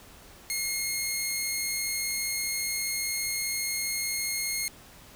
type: tone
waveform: 10% pulse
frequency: 2149 Hz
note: C7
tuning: 46 cents sharp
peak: -19 dBFS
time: 0.5-4.68 s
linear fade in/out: 0 ms
effects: pink hiss -51 dBFS RMS until 5.15 s